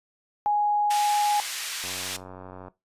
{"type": "tone", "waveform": "sine", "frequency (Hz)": 830.6, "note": "G#5", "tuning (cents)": 0, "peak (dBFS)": -20, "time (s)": [0.46, 1.4], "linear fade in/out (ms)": 0}
{"type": "band-pass noise", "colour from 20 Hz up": "pink", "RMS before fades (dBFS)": -33, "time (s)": [0.9, 2.17], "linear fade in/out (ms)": 10, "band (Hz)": [2100, 11000], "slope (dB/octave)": 12}
{"type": "click train", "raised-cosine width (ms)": 1, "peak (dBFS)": -27, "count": 79, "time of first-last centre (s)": [1.84, 2.682], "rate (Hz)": 92.6}
{"effects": ["noise-tail reverb RT60 0.2 s tail -17 dB re dry", "resampled to 32000 Hz"]}